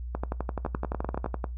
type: two click trains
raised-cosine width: 1 ms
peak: -16 / -16 dBFS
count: 14 / 9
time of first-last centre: 0.15-1.261 / 0.65-1.442 s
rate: 11.7 / 10.1 Hz
effects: noise-tail reverb RT60 0.2 s tail -20 dB re dry + added 60 Hz sine -33 dBFS peak until 1.57 s